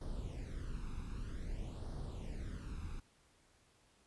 brown noise with flanger, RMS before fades -43 dBFS, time 0.01-3 s, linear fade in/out 5 ms, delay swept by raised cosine 0.2 to 0.8 ms, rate 0.52 Hz, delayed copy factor +0.9, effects pink hiss -70 dBFS RMS until 4.06 s + resampled to 24000 Hz

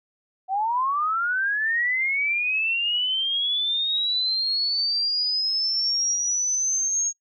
sine linear sweep, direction up, 738 to 6590 Hz, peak -21 dBFS, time 0.48-7.13 s, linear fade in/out 50 ms, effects noise-tail reverb RT60 0.1 s tail -21 dB re dry

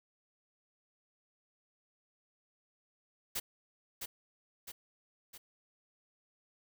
white noise with echo, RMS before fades -36 dBFS, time 3.35-3.4 s, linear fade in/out 10 ms, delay 660 ms, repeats 3, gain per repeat -5 dB, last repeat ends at 5.38 s, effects none

